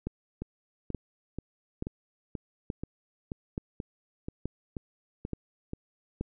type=two click trains; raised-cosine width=3 ms; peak=-22 / -19 dBFS; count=12 / 8; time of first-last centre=0.42-5.734 / 0.07-6.21 s; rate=2.07 / 1.14 Hz; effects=none